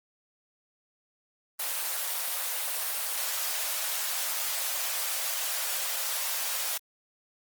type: high-pass noise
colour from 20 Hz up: white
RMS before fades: -31 dBFS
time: 1.59-6.78 s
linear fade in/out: 10 ms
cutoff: 520 Hz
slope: 48 dB/octave
effects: Opus 24 kbps